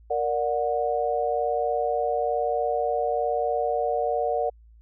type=chord; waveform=sine; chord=Bb augmented; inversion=none; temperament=equal with one note detuned; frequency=466.2 / 587.3 / 730.6 Hz; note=Bb4 / D5 / F#5; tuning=0 / 0 / -22 cents; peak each=-27 / -27 / -26 dBFS; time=0.1-4.5 s; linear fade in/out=10 ms; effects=added 56 Hz sine -49 dBFS peak until 4.81 s